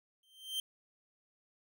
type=tone with exponential growth; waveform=45% pulse; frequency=3136 Hz; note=G7; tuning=in tune; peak=-31 dBFS; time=0.23-0.6 s; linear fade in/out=2 ms; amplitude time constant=79 ms; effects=none